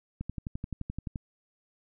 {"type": "click train", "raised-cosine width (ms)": 5, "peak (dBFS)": -22, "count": 12, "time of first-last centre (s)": [0.21, 1.158], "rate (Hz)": 11.6, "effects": []}